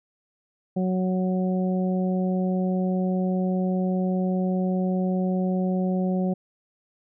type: harmonic tone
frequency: 185 Hz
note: F#3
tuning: in tune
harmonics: 1 / 2 / 3 / 4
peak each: -22 / -31 / -32 / -36 dBFS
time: 0.76-6.34 s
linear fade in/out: 10 ms
effects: none